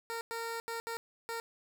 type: tone bursts at uneven times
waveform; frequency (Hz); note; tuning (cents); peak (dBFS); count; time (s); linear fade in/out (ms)
15% pulse; 460.1; A#4; -23; -30; 5; 0.1-0.21 / 0.31-0.6 / 0.68-0.8 / 0.87-0.97 / 1.29-1.4; 0
effects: none